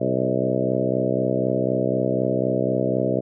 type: harmonic tone with a mistuned harmonic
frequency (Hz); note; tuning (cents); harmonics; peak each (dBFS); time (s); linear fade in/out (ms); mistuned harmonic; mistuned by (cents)
64; C2; -38; 2 / 3 / 4 / 5 / 6 / 7 / 8 / 9 / 10; -28 / -28 / -28 / -28 / -28 / -28 / -28 / -28 / -28; 0-3.21; 20; 9; +16
effects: none